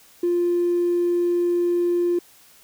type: tone with tanh clipping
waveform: triangle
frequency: 349.2 Hz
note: F4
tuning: in tune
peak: -17 dBFS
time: 0.23-2.19 s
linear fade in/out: 5 ms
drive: 1 dB
effects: white hiss -52 dBFS RMS until 2.63 s